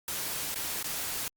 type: noise with dropouts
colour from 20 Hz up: white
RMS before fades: -34 dBFS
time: 0.08-1.28 s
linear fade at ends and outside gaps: 1 ms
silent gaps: 0.544-0.558 / 0.828-0.843 s
effects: Opus 48 kbps